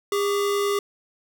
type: tone pair together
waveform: square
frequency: 404.5 / 1144 Hz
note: G#4 / D6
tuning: -46 / -46 cents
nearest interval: octave + tritone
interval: 1800 cents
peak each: -22 / -31 dBFS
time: 0.12-0.79 s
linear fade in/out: 2 ms
effects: none